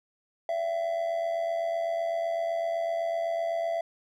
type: tone with amplitude modulation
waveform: triangle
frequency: 669 Hz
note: E5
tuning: 25 cents sharp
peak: -22 dBFS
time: 0.49-3.81 s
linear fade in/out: 2 ms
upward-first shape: sine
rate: 87.9 Hz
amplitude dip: 60%
effects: none